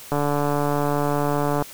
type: click train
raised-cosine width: 1 ms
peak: -9 dBFS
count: 219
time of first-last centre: 0.12-1.623 s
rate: 145 Hz
effects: white hiss -41 dBFS RMS until 1.73 s